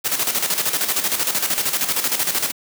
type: noise with tremolo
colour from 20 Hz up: white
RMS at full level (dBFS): -19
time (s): 0.04-2.52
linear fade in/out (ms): 20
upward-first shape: square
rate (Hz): 13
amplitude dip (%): 60
effects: high-pass 150 Hz 12 dB/octave